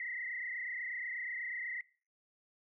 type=tone with frequency modulation; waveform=sine; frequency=1975.5 Hz; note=B6; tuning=in tune; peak=-37 dBFS; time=0-1.81 s; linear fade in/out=2 ms; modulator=28.2 Hz; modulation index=3.5; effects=noise-tail reverb RT60 0.4 s tail -22 dB re dry